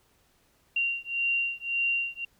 sine beating tone pair, 2764 / 2765.8 Hz, F7 / F7, -19 / -17 cents, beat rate 1.8 Hz, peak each -29 dBFS, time 0.76-2.25 s, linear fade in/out 5 ms, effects pink hiss -66 dBFS RMS until 2.39 s

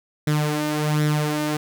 sawtooth tone with flanger, 150.8 Hz, D3, 46 cents sharp, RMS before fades -22 dBFS, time 0.27-1.57 s, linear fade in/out 5 ms, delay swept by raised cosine 0.53 to 3.33 ms, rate 1.3 Hz, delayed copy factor +0.6, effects none

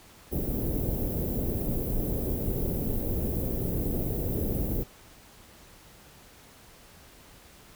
pink band-stop noise, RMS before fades -29 dBFS, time 0.31-4.84 s, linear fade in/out 20 ms, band 500 to 15000 Hz, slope 24 dB/octave, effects pink hiss -53 dBFS RMS until 7.75 s

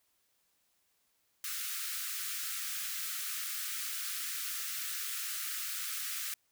white high-pass noise, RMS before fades -38 dBFS, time 1.44-6.34 s, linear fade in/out 2 ms, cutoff 1200 Hz, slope 96 dB/octave, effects white hiss -75 dBFS RMS until 6.51 s

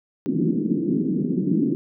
white band-pass noise, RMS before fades -22 dBFS, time 0.26-1.75 s, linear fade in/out 0 ms, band 160 to 340 Hz, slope 48 dB/octave, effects none

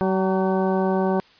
harmonic tone with a mistuned harmonic, 189.8 Hz, F#3, 44 cents sharp, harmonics 1 / 2 / 3 / 4 / 5 / 6 / 8, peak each -22 / -23 / -27 / -28 / -30 / -35 / -38 dBFS, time 0.01-1.2 s, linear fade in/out 0 ms, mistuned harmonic 5, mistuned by -51 cents, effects white hiss -53 dBFS RMS until 1.39 s + resampled to 11025 Hz

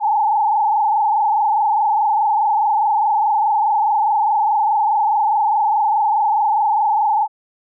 sine tone with frequency modulation, 852 Hz, G#5, 44 cents sharp, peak -13 dBFS, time 0-7.28 s, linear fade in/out 50 ms, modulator 24.8 Hz, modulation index 1.8, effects none

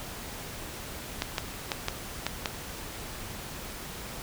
clicks, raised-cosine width 0.2 ms, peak -10 dBFS, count 6, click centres 1.221 / 1.382 / 1.718 / 1.884 / 2.266 / 2.458 s, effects pink hiss -40 dBFS RMS until 4.22 s

